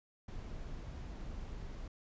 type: noise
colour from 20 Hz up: brown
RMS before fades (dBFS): -44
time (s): 0.28-1.88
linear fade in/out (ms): 5
effects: resampled to 16000 Hz